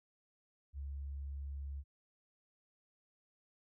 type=tone; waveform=sine; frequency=69.8 Hz; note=C#2; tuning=13 cents sharp; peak=-40 dBFS; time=0.73-1.84 s; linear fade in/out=50 ms; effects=none